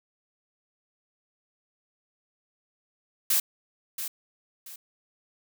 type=noise with echo; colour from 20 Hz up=blue; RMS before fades=-23 dBFS; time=3.3-3.4 s; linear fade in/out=5 ms; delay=680 ms; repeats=2; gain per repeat=-10 dB; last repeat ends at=4.76 s; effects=none